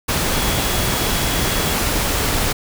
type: tone in noise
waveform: sine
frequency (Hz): 3350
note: G#7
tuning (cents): +14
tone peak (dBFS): -30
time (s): 0.32-1.75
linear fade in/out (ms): 10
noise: pink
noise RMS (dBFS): -19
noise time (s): 0.08-2.53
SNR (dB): -14
effects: none